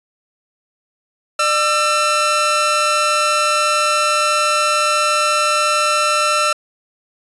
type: tone pair together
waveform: sawtooth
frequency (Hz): 600 / 1341.5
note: D5 / E6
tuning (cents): +37 / +30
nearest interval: octave + major second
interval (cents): 1393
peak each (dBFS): -16 / -11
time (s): 1.39-6.53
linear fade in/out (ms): 5
effects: resampled to 24000 Hz